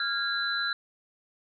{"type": "tone cluster", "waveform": "sine", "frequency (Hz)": [1389, 1641, 4006], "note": ["F6", "G#6", "B7"], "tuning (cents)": [-10, -21, 24], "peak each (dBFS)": -31, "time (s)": [0, 0.73], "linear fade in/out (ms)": 2, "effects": []}